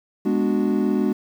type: chord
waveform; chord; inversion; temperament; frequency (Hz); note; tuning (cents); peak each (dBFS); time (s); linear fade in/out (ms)
triangle; G# half-diminished seventh; none; equal; 207.7 / 246.9 / 293.7 / 370; G#3 / B3 / D4 / F#4; 0 / 0 / 0 / 0; -20 / -22 / -22 / -23; 0.25-1.13; 10
effects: 8-bit